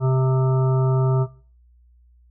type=harmonic tone with a mistuned harmonic; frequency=130.81 Hz; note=C3; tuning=in tune; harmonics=1 / 3 / 5 / 7 / 9 / 10; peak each=-16 / -26 / -30 / -33 / -35 / -36 dBFS; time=0-1.27 s; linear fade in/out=50 ms; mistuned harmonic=9; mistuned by=+15 cents; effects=noise-tail reverb RT60 0.4 s tail -18 dB re dry + added 60 Hz sine -51 dBFS peak until 2.3 s